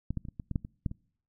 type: clicks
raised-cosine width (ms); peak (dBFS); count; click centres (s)
5; -19 / -20 / -29 / -28 / -25 / -22 / -16 / -27 / -17 / -27; 10; 0.106 / 0.173 / 0.252 / 0.286 / 0.398 / 0.513 / 0.558 / 0.649 / 0.862 / 0.914
effects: noise-tail reverb RT60 0.6 s tail -26 dB re dry